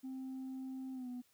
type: tone with pitch glide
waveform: sine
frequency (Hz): 262.2 to 247.5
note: C4 to B3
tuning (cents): +4 to +4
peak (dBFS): -39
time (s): 0.03-1.22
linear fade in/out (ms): 20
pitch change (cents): -100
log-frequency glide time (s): 0.93-1.08
effects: tanh soft clip ceiling -40 dBFS + white hiss -72 dBFS RMS until 1.33 s